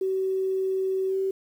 sine tone with pitch glide, 380.3 to 384.7 Hz, F#4 to G4, +48 to -33 cents, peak -23 dBFS, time 0.01-1.31 s, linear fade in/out 5 ms, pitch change +19 cents, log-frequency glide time 1.08-1.17 s, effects 9-bit

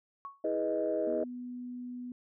sine tone with exponential decay, 1108.7 Hz, C#6, in tune, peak -36 dBFS, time 0.25-0.44 s, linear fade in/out 0 ms, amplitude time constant 40 ms
sine chord, E major seventh, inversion none, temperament equal with one note detuned, 324.9 / 415.3 / 493.9 / 622.3 Hz, E4 / G#4 / B4 / D#5, -25 / 0 / 0 / 0 cents, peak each -35 / -35 / -35 / -31 dBFS, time 0.44-1.24 s, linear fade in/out 5 ms
sine tone, 246.9 Hz, B3, in tune, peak -38 dBFS, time 1.07-2.12 s, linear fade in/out 2 ms
effects tanh soft clip ceiling -20 dBFS

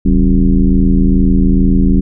sine tone with frequency modulation, 110 Hz, A2, in tune, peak -6 dBFS, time 0.05-2.01 s, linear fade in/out 10 ms, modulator 82.3 Hz, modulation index 2.1, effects none

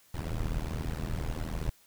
brown noise with amplitude modulation, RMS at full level -29 dBFS, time 0.14-1.7 s, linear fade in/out 5 ms, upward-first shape sine, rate 79.5 Hz, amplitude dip 100%, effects white hiss -62 dBFS RMS until 1.86 s

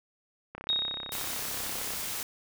click train, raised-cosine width 0.5 ms, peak -25 dBFS, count 47, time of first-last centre 0.55-1.936 s, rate 33.2 Hz
sine tone with exponential decay, 3752 Hz, A#7, 11 cents sharp, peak -23 dBFS, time 0.69-1.66 s, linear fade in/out 0 ms, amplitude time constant 210 ms
white noise, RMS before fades -35 dBFS, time 1.12-2.23 s, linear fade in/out 0 ms
effects none

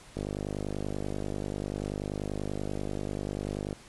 click train, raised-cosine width 2 ms, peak -20 dBFS, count 180, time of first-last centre 0.17-3.729 s, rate 50.3 Hz, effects pink hiss -52 dBFS RMS until 3.88 s + resampled to 24000 Hz

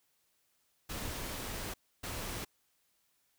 pink noise bursts at uneven times, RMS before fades -40 dBFS, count 2, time 0.89-1.74 / 2.03-2.45 s, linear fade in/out 10 ms, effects white hiss -75 dBFS RMS until 3.38 s

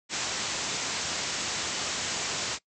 white low-pass noise, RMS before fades -32 dBFS, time 0.09-2.59 s, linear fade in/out 50 ms, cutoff 7700 Hz, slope 96 dB/octave, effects noise-tail reverb RT60 0.1 s tail -20 dB re dry + high-pass 80 Hz 12 dB/octave

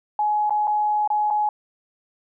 sine tone with dropouts, 842 Hz, G#5, 24 cents sharp, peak -18 dBFS, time 0.19-1.49 s, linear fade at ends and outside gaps 2 ms, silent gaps 0.496-0.506 / 0.672-0.677 / 1.076-1.102 / 1.303-1.308 s, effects none

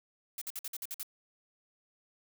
blue noise bursts, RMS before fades -39 dBFS, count 8, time 0.38-1.031 s, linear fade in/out 2 ms, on 35 ms, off 53 ms, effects none

